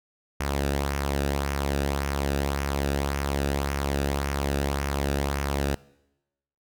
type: tone with flanger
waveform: sawtooth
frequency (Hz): 70.1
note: C#2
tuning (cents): +20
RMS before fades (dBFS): -27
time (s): 0.4-5.75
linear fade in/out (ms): 5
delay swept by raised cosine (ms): 0.24 to 0.96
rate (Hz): 1.8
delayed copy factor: -0.5
effects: noise-tail reverb RT60 0.9 s tail -22 dB re dry